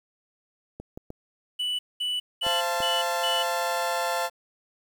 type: clicks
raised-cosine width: 2 ms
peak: -24 dBFS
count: 5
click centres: 0.8 / 0.975 / 1.104 / 2.466 / 2.804 s
type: tone bursts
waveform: triangle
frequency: 2967 Hz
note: F#7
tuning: 4 cents sharp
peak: -24 dBFS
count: 5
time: 1.59-3.43 s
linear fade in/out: 10 ms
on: 200 ms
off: 210 ms
type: chord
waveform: 30% pulse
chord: F major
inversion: second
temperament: equal with one note detuned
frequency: 523.3 / 684.5 / 880 Hz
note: C5 / F5 / A5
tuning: 0 / -35 / 0 cents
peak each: -28 / -26 / -27 dBFS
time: 2.42-4.3 s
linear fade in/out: 50 ms
effects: 9-bit